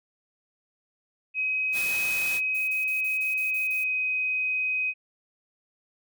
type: tone with pitch glide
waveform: sine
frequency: 2532 to 2517 Hz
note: D#7 to D#7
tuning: +30 to +19 cents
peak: -24 dBFS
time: 1.34-4.94 s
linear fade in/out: 50 ms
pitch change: -11 cents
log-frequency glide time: 3.28-3.95 s
type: noise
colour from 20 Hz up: white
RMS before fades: -35 dBFS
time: 1.72-2.41 s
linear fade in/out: 50 ms
type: noise bursts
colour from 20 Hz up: violet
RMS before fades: -42 dBFS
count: 8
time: 2.54-3.842 s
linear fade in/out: 10 ms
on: 140 ms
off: 26 ms
effects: none